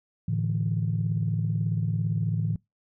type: chord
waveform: sine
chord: A suspended fourth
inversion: none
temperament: equal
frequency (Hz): 110 / 146.83 / 164.81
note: A2 / D3 / E3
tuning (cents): 0 / 0 / 0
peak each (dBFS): -26 / -30 / -28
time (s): 0.28-2.56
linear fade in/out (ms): 5
effects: noise-tail reverb RT60 0.2 s tail -26 dB re dry + tanh soft clip ceiling -15 dBFS